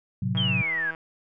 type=chord; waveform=sine; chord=F# diminished; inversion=first; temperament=equal; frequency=110 / 130.81 / 185 Hz; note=A2 / C3 / F#3; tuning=0 / 0 / 0 cents; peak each=-28 dBFS; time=0.22-0.62 s; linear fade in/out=5 ms
type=click train; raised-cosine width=0.5 ms; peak=-25 dBFS; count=98; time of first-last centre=0.35-0.949 s; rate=162 Hz
type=exponential sweep; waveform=sine; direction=down; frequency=3291 to 1574 Hz; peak=-24 dBFS; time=0.37-0.91 s; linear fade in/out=5 ms
effects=none